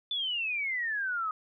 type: exponential sweep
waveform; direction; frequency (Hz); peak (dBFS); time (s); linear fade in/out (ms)
sine; down; 3520 to 1244.5; -29; 0.11-1.31; 2
effects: none